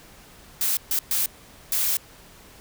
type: noise bursts at uneven times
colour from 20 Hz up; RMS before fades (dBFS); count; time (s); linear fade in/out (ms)
blue; -23; 4; 0.61-0.77 / 0.91-0.99 / 1.11-1.26 / 1.72-1.97; 2
effects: pink hiss -49 dBFS RMS until 2.6 s